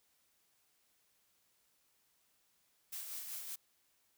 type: noise with tremolo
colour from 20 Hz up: blue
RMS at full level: -43 dBFS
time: 2.92-3.56 s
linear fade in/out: 10 ms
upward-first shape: sine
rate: 5.3 Hz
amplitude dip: 40%
effects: white hiss -75 dBFS RMS until 4.17 s